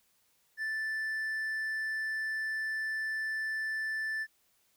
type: tone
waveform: triangle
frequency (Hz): 1760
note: A6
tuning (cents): 0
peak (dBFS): -30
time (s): 0.57-4.27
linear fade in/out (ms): 50
effects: white hiss -71 dBFS RMS until 4.76 s